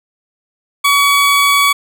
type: tone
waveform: 20% pulse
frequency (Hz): 1132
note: C#6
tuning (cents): +36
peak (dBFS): -4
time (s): 0.84-1.73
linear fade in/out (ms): 10
effects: none